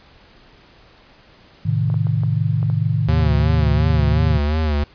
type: chord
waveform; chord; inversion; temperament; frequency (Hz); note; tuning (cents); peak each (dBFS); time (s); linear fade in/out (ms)
sine; A diminished; none; equal with one note detuned; 108.61 / 130.81 / 155.56; A2 / C3 / Eb3; -22 / 0 / 0; -19 / -22 / -20; 1.65-4.39; 10
type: clicks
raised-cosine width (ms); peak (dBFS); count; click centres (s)
1; -21; 9; 1.901 / 1.942 / 2.069 / 2.235 / 2.629 / 2.7 / 3.198 / 3.244 / 3.395
type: tone with vibrato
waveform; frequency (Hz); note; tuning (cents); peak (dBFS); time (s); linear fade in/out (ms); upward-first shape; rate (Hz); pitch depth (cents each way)
square; 75.9; D#2; -42; -17; 3.08-4.84; 5; sine; 2.8; 78
effects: pink hiss -49 dBFS RMS until 4.94 s + resampled to 11025 Hz